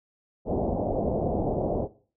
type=low-pass noise; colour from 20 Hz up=white; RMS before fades=-27 dBFS; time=0.45-1.88 s; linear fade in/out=50 ms; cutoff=730 Hz; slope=48 dB/octave; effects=noise-tail reverb RT60 0.4 s tail -17 dB re dry